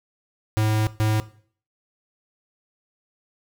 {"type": "tone bursts at uneven times", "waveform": "square", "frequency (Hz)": 108.2, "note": "A2", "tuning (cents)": -29, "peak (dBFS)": -19, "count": 2, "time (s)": [[0.57, 0.87], [1, 1.2]], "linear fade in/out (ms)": 0, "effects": ["noise-tail reverb RT60 0.5 s tail -17 dB re dry"]}